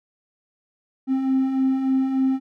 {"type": "beating tone pair", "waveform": "triangle", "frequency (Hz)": [261.6, 265], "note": ["C4", "C4"], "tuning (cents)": [0, 22], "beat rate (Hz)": 3.4, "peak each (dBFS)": [-25, -16], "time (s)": [1.07, 2.4], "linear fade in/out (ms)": 50, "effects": ["tanh soft clip ceiling -11 dBFS"]}